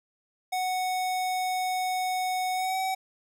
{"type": "tone with pitch glide", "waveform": "square", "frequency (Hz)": [740, 758.2], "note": ["F#5", "F#5"], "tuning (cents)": [0, 42], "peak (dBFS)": -27, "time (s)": [0.52, 2.95], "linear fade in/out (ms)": 10, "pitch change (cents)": 42, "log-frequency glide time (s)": [2.54, 2.77], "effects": []}